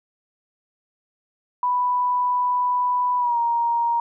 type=tone with pitch glide; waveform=sine; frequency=989 to 937.8 Hz; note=B5 to A#5; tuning=+2 to +10 cents; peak=-18 dBFS; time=1.63-4 s; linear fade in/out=2 ms; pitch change=-92 cents; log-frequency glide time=3.18-3.38 s; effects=none